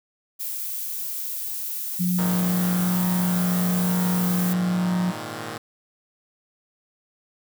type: noise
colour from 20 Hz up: violet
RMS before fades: -30 dBFS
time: 0.39-4.54 s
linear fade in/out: 20 ms
type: tone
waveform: sine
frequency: 180 Hz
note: F#3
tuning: 47 cents flat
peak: -20 dBFS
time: 1.99-5.12 s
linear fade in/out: 20 ms
type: chord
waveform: 5% pulse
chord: Ab suspended second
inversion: none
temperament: equal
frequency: 103.83 / 116.54 / 155.56 Hz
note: Ab2 / Bb2 / Eb3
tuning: 0 / 0 / 0 cents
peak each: -26 / -23 / -24 dBFS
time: 2.18-5.58 s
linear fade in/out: 5 ms
effects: none